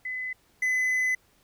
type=tone pair in turn; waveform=sine / triangle; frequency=2017 / 2017 Hz; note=B6 / B6; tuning=+36 / +36 cents; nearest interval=unison; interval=0 cents; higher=neither; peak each=-30 / -21 dBFS; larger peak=second; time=0.05-0.33 / 0.62-1.15 s; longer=second; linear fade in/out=5 ms; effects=pink hiss -64 dBFS RMS until 1.43 s